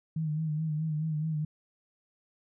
sine tone with vibrato, 155.56 Hz, D#3, in tune, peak -28 dBFS, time 0.16-1.45 s, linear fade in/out 5 ms, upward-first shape sine, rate 4.7 Hz, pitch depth 53 cents each way, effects none

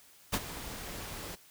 pink noise with ADSR envelope, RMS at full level -28 dBFS, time 0.32-1.36 s, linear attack 20 ms, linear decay 47 ms, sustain -14 dB, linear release 19 ms, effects white hiss -59 dBFS RMS until 1.5 s

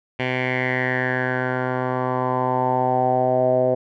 10% pulse tone with low-pass filter sweep, 127.5 Hz, C3, 44 cents flat, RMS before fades -21 dBFS, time 0.19-3.75 s, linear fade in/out 10 ms, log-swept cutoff 2500 to 580 Hz, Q 5.8, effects none

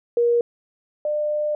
sine tone pair in turn, 474.2 / 599.4 Hz, A#4 / D5, +30 / +35 cents, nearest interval major third, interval 405 cents, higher second, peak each -15 / -20 dBFS, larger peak first, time 0.17-0.41 / 1.05-1.55 s, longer second, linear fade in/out 2 ms, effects none

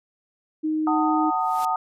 sine tone, 311.1 Hz, D#4, in tune, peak -21 dBFS, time 0.63-1.31 s, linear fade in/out 20 ms
sine chord, D# diminished, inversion first, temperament just, 746.7 / 896 / 1244.5 Hz, F#5 / A5 / D#6, +16 / +31 / 0 cents, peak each -25 dBFS, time 0.87-1.76 s, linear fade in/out 2 ms
white noise with exponential growth, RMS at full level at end -35 dBFS, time 1.31-1.65 s, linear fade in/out 1 ms, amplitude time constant 72 ms
effects resampled to 32000 Hz

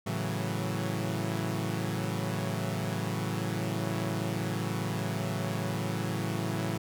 sawtooth chord, F# minor seventh, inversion first, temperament equal, 110 / 138.59 / 164.81 / 185 Hz, A2 / C#3 / E3 / F#3, 0 / 0 / 0 / 0 cents, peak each -30 / -33 / -32 / -32 dBFS, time 0.06-6.78 s, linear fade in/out 10 ms, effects none

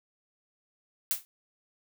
blue noise with exponential decay, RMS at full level -24 dBFS, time 1.11-1.25 s, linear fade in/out 0 ms, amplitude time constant 30 ms, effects none

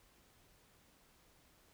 silence, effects pink hiss -68 dBFS RMS until 1.73 s

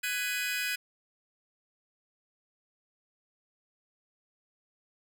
sawtooth chord, G# minor seventh, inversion third, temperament just, 1495.1 / 1661.2 / 1993.5 / 2492 Hz, F#6 / G#6 / B6 / D#7, +18 / 0 / +16 / +2 cents, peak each -32 / -33 / -35 / -30 dBFS, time 0.03-0.76 s, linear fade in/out 10 ms, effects none

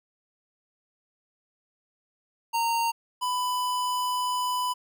square tone pair in turn, 924 / 996.5 Hz, A#5 / B5, -16 / +15 cents, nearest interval minor second, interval 131 cents, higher second, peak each -24 / -26 dBFS, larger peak first, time 2.53-2.92 / 3.21-4.74 s, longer second, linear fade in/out 20 ms, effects none

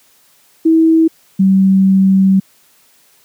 sine tone pair in turn, 323.7 / 191.9 Hz, E4 / G3, -31 / -37 cents, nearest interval major sixth, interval 906 cents, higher first, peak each -6 dBFS, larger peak neither, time 0.65-1.08 / 1.39-2.4 s, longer second, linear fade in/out 10 ms, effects white hiss -51 dBFS RMS until 3.24 s + high-pass 100 Hz 12 dB/octave

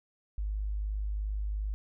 sine tone, 51.4 Hz, G#1, 17 cents flat, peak -30 dBFS, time 0.38-1.74 s, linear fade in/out 0 ms, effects none

